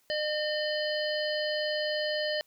harmonic tone, 607 Hz, D#5, 43 cents flat, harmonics 1 / 3 / 5 / 7 / 8, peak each -30 / -35 / -37 / -38 / -39 dBFS, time 0.1-2.41 s, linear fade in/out 0 ms, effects white hiss -68 dBFS RMS until 2.46 s

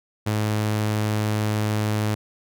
sawtooth tone, 106.6 Hz, G#2, 46 cents sharp, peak -17 dBFS, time 0.26-2.15 s, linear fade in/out 10 ms, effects none

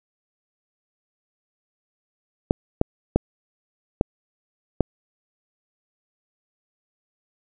clicks, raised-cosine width 2 ms, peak -3 dBFS, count 5, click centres 2.509 / 2.814 / 3.16 / 4.011 / 4.807 s, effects none

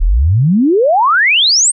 sine exponential sweep, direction up, 34.4 to 8940 Hz, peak -7 dBFS, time 0-1.72 s, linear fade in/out 20 ms, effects none

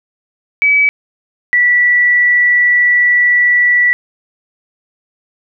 sine tone pair in turn, 2287 / 1955.6 Hz, D7 / B6, -47 / -18 cents, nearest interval minor third, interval 271 cents, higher first, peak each -7 dBFS, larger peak neither, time 0.62-0.89 / 1.53-3.93 s, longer second, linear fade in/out 0 ms, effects none

